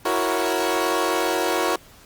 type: chord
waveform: 20% pulse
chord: F# dominant seventh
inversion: third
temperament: equal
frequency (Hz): 329.6 / 370 / 466.2 / 554.4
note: E4 / F#4 / A#4 / C#5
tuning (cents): 0 / 0 / 0 / 0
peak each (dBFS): -21 / -20 / -21 / -22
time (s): 0.05-1.76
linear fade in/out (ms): 5
effects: pink hiss -49 dBFS RMS until 2.05 s + Opus 24 kbps